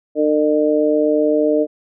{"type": "harmonic tone", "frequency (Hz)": 151.3, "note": "D#3", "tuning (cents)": -48, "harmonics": [2, 3, 4], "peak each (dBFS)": [-17, -17, -17], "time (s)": [0.15, 1.67], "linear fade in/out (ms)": 50, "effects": []}